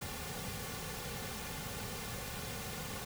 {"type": "noise with comb filter", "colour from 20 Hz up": "pink", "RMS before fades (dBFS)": -42, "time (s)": [0.01, 3.05], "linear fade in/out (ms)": 10, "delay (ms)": 3.1, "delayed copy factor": -0.65, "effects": []}